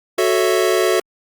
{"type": "chord", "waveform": "square", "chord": "F# minor seventh", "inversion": "none", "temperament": "equal", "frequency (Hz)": [370, 440, 554.4, 659.3], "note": ["F#4", "A4", "C#5", "E5"], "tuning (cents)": [0, 0, 0, 0], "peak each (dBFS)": [-18, -20, -24, -22], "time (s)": [0.18, 1], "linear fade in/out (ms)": 5, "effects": ["Opus 48 kbps"]}